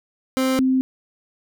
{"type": "tone pair in turn", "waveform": ["30% pulse", "sine"], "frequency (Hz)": [261.6, 260.6], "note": ["C4", "C4"], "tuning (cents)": [0, -7], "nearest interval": "unison", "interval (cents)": 7, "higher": "first", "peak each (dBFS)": -15, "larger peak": "neither", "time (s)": [[0.37, 0.59], [0.59, 0.81]], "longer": "neither", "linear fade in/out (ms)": 0, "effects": []}